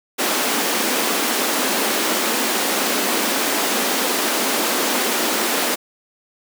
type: high-pass noise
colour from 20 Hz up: pink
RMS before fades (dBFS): -20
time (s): 0.18-5.76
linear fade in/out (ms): 20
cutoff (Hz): 220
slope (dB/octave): 48
effects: none